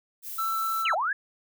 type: noise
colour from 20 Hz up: violet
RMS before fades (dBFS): -37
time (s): 0.22-0.86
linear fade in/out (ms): 50
type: tone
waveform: triangle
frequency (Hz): 1327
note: E6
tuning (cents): +11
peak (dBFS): -24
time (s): 0.38-0.95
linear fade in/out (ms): 10
type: linear two-way sweep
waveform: sine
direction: down then up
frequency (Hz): 3136 to 587 to 1745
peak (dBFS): -24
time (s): 0.85-1.13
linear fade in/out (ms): 5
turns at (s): 0.94
effects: none